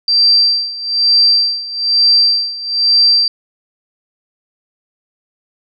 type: tone with tremolo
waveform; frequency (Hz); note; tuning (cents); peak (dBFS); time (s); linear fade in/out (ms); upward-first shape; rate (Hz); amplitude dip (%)
sine; 4699; D8; 0; -6; 0.08-3.28; 2; sine; 1.1; 85
effects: none